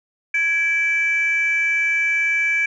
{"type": "tone pair together", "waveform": "sine", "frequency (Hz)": [1661.2, 2321], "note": ["G#6", "D7"], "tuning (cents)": [0, -21], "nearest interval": "tritone", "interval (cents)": 579, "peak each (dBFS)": [-22, -16], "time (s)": [0.34, 2.66], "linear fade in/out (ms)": 5, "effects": ["tanh soft clip ceiling -12 dBFS"]}